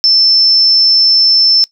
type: tone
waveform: sine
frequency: 5310 Hz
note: E8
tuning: 12 cents sharp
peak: -5 dBFS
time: 0.04-1.64 s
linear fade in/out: 0 ms
effects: noise-tail reverb RT60 0.1 s tail -21 dB re dry